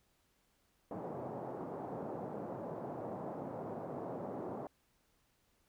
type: band-pass noise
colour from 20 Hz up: white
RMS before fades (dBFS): -43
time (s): 0.91-4.67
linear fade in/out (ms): 2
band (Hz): 120 to 780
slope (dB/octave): 24
effects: pink hiss -75 dBFS RMS until 5.68 s